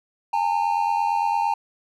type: tone pair together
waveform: triangle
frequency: 819 / 907.8 Hz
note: G#5 / A#5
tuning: -24 / -46 cents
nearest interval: major second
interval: 178 cents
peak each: -21 / -20 dBFS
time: 0.33-1.54 s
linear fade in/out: 5 ms
effects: none